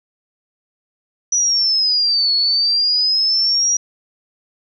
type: exponential two-way sweep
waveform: sine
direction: down then up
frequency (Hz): 5920 to 4365 to 5770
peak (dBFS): -13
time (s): 1.32-3.77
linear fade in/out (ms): 5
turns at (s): 2.34
effects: none